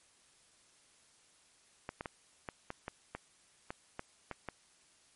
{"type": "clicks", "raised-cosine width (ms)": 0.5, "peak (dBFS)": -24, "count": 11, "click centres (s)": [1.891, 2.009, 2.058, 2.488, 2.704, 2.881, 3.15, 3.705, 3.994, 4.313, 4.487], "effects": ["white hiss -66 dBFS RMS until 5.15 s", "MP3 48 kbps"]}